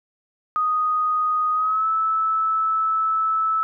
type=tone with pitch glide; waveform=sine; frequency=1244.5 to 1307.9 Hz; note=D#6 to E6; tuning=0 to -14 cents; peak=-18 dBFS; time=0.56-3.63 s; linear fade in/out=0 ms; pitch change=+86 cents; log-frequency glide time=1.53-1.87 s; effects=none